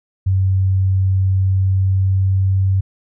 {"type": "tone with pitch glide", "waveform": "sine", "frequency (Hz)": [95.1, 95.82], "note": ["F#2", "G2"], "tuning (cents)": [48, -39], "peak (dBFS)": -12, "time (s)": [0.26, 2.81], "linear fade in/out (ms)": 10, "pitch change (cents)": 13, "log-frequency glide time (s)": [1.28, 2.69], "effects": []}